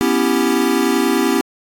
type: chord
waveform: square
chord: C# half-diminished seventh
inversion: third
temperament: equal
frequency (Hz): 246.9 / 277.2 / 329.6 / 392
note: B3 / C#4 / E4 / G4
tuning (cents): 0 / 0 / 0 / 0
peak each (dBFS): -20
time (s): 0.01-1.41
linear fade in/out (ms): 0
effects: AAC 64 kbps